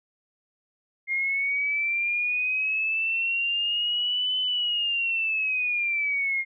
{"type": "linear two-way sweep", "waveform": "sine", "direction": "up then down", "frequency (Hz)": [2122, 3030, 2122], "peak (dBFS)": -23, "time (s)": [1.07, 6.45], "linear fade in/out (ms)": 50, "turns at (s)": 4.39, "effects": []}